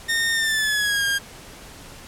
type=tone with pitch glide; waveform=sawtooth; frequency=1833 to 1614.3 Hz; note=A#6 to G#6; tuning=-30 to -50 cents; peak=-16 dBFS; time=0.08-1.19 s; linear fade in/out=20 ms; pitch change=-220 cents; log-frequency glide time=0.32-1.05 s; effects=pink hiss -42 dBFS RMS until 2.07 s + low-pass 12000 Hz 12 dB/octave